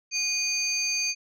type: tone cluster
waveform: sine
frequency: 2455 / 4634 / 6320 Hz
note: D#7 / D8 / G8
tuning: -24 / -24 / +13 cents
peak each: -28 dBFS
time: 0.11-1.15 s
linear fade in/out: 50 ms
effects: tanh soft clip ceiling -18 dBFS